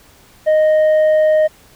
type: tone with tanh clipping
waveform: triangle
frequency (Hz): 620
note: D#5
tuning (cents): -6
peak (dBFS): -10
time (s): 0.46-1.48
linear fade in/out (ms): 20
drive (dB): 8
effects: pink hiss -47 dBFS RMS until 1.75 s